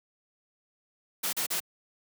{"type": "noise bursts", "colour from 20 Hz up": "white", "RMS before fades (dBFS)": -30, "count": 3, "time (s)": [1.23, 1.602], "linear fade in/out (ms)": 10, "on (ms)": 100, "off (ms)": 36, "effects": ["high-pass 150 Hz 12 dB/octave"]}